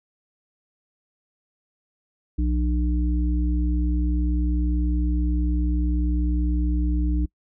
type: harmonic tone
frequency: 60.3 Hz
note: B1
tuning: 41 cents flat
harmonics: 1 / 3 / 5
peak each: -20 / -31 / -28 dBFS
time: 2.38-7.26 s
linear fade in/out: 10 ms
effects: noise-tail reverb RT60 0.1 s tail -25 dB re dry